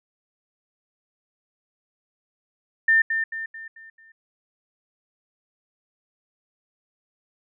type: tone with echo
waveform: sine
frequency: 1800 Hz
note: A6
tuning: 39 cents sharp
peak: -14 dBFS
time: 2.88-3.02 s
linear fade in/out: 5 ms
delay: 220 ms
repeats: 5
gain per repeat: -7 dB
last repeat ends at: 4.12 s
effects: none